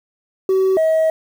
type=tone pair in turn; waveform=sine; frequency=380 / 639.1 Hz; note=F#4 / D#5; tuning=+46 / +46 cents; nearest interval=major sixth; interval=900 cents; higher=second; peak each=-10 dBFS; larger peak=neither; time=0.49-0.77 / 0.77-1.1 s; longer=second; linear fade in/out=2 ms; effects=tanh soft clip ceiling -11 dBFS + 7-bit